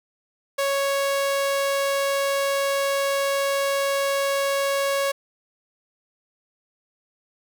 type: tone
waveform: sawtooth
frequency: 554.4 Hz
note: C#5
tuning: in tune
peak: -17 dBFS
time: 0.58-5.12 s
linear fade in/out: 10 ms
effects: none